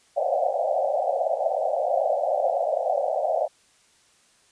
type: band-pass noise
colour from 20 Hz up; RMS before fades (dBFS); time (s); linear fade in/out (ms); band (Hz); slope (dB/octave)
pink; -24; 0.16-3.48; 20; 530 to 770; 96
effects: white hiss -60 dBFS RMS until 4.51 s + resampled to 22050 Hz

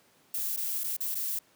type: noise with dropouts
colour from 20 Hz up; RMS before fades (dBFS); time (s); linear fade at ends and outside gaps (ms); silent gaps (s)
violet; -32; 0.34-1.39; 5; 0.564-0.572 / 0.837-0.841 / 0.968-1.005 / 1.147-1.152
effects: pink hiss -63 dBFS RMS until 1.55 s + high-pass 150 Hz 12 dB/octave

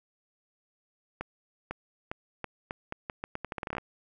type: accelerating click train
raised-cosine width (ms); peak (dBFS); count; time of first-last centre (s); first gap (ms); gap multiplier
0.5; -19; 19; 1.21-3.782; 500; 0.81
effects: none

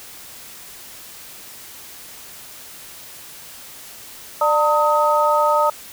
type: tone cluster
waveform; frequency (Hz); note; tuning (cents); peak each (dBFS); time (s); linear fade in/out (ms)
sine; 595 / 908 / 1261; D5 / A#5 / D#6; +22 / -46 / +23; -18; 4.41-5.7; 5
effects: white hiss -39 dBFS RMS until 5.92 s

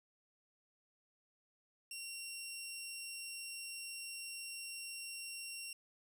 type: tone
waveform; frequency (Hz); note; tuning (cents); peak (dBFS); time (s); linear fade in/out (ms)
15% pulse; 2746; F7; -30; -37; 1.91-5.73; 2
effects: none

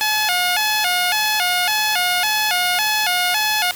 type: tone with vibrato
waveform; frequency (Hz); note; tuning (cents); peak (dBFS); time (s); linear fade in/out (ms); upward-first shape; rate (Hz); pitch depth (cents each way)
10% pulse; 784; G5; 0; -8; 0.01-3.71; 0; square; 1.8; 150
effects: white hiss -33 dBFS RMS until 3.75 s

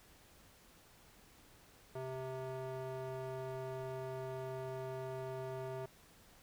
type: tone with band-pass filter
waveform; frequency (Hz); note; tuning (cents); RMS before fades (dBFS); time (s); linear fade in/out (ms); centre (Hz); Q
square; 130.81; C3; 0; -43; 1.95-5.86; 5; 580; 1.3
effects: pink hiss -63 dBFS RMS until 6.42 s

